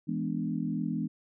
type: chord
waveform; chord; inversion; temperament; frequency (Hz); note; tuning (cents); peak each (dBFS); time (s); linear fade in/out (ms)
sine; E dominant seventh; none; equal; 164.81 / 207.7 / 246.9 / 293.7; E3 / G#3 / B3 / D4; 0 / 0 / 0 / 0; -34 / -34 / -34 / -36; 0.07-1.08; 20
effects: none